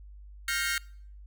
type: chord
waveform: sawtooth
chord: G half-diminished seventh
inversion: third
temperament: equal with one note detuned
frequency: 1396.9 / 1568 / 1864.7 / 2168 Hz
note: F6 / G6 / Bb6 / Db7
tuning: 0 / 0 / 0 / -39 cents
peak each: -30 dBFS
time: 0.48-0.78 s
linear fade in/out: 2 ms
effects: noise-tail reverb RT60 0.6 s tail -24 dB re dry + added 50 Hz sine -45 dBFS peak until 1.26 s